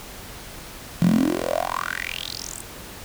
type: tone with high-pass filter sweep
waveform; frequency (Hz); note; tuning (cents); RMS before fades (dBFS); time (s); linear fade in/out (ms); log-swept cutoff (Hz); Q
10% pulse; 42.94; F1; -29; -24; 1.02-2.61; 0; 160 to 8800; 7.1
effects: pink hiss -39 dBFS RMS until 3.04 s

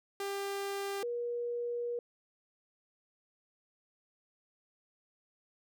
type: tone pair in turn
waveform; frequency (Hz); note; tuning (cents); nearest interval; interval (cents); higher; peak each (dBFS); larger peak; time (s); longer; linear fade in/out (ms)
sawtooth / sine; 397.4 / 478.4; G4 / A#4; +24 / +45; minor third; 321; second; -31 / -33; first; 0.2-1.03 / 1.03-1.99; second; 2
effects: none

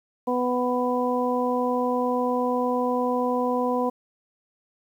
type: harmonic tone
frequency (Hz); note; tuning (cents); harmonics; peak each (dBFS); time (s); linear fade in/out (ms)
248.4; B3; +10; 1 / 2 / 3 / 4; -26 / -25 / -30 / -28; 0.27-3.9; 10
effects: 9-bit

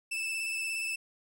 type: tone with vibrato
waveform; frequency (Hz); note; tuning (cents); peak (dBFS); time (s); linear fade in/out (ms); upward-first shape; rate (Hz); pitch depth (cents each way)
40% pulse; 2637; E7; 0; -31; 0.11-0.96; 10; square; 17; 14
effects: none

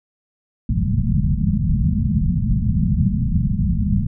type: low-pass noise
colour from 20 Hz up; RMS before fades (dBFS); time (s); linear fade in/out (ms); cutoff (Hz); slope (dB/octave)
white; -18; 0.69-4.07; 5; 220; 96
effects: none

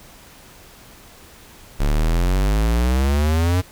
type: exponential sweep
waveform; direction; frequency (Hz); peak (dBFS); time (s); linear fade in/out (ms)
square; up; 34.65 to 92.5; -16; 1.79-3.62; 20
effects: pink hiss -45 dBFS RMS until 3.71 s

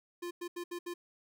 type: tone bursts at uneven times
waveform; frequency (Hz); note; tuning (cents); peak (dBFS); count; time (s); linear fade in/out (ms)
square; 349.2; F4; 0; -38; 5; 0.22-0.31 / 0.41-0.48 / 0.56-0.64 / 0.71-0.79 / 0.86-0.94; 10
effects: none

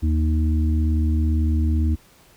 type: harmonic tone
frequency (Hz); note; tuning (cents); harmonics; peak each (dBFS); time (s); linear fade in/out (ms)
77.9; D#2; +3; 1 / 3 / 4; -17 / -27 / -29; 0.02-1.96; 20
effects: pink hiss -53 dBFS RMS until 2.36 s

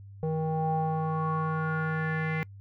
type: tone with low-pass filter sweep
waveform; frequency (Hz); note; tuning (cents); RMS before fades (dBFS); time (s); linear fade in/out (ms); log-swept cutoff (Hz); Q
square; 158.3; D#3; +30; -29; 0.23-2.43; 0; 600 to 2100; 6
effects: noise-tail reverb RT60 0.1 s tail -26 dB re dry + added 99 Hz sine -44 dBFS peak until 2.6 s

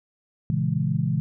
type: chord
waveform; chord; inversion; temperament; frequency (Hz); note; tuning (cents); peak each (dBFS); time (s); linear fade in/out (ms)
sine; A# half-diminished seventh; none; equal; 116.54 / 138.59 / 164.81 / 207.7; A#2 / C#3 / E3 / G#3; 0 / 0 / 0 / 0; -28 / -25 / -25 / -30; 0.5-1.2; 0
effects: none

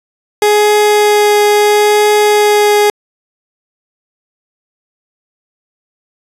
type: tone with vibrato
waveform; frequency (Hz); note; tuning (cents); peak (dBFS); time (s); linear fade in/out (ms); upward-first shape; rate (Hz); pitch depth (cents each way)
30% pulse; 417.3; G#4; +8; -4; 0.42-2.9; 2; triangle; 0.74; 9
effects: resampled to 32000 Hz

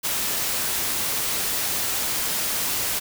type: noise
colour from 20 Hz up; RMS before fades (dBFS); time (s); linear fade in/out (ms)
white; -25; 0.03-3; 20
effects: none

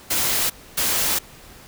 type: noise bursts at uneven times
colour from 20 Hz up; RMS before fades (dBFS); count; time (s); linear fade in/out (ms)
white; -21; 2; 0.1-0.5 / 0.77-1.19; 10
effects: pink hiss -45 dBFS RMS until 1.67 s

